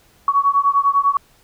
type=beating tone pair; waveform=sine; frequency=1117 / 1127 Hz; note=C#6 / C#6; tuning=+13 / +28 cents; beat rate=10 Hz; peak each=-16 dBFS; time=0.28-1.17 s; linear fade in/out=2 ms; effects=pink hiss -54 dBFS RMS until 1.43 s